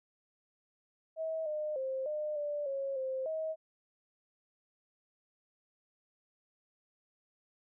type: tone with pitch steps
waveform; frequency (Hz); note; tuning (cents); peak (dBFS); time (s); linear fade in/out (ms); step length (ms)
sine; 642 / 608 / 528 / 605 / 587 / 547 / 525 / 635; E5 / D#5 / C5 / D#5 / D5 / C#5 / C5 / D#5; -46 / -40 / +16 / -49 / -1 / -23 / +6 / +35; -33; 1.16-3.56; 50; 300
effects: none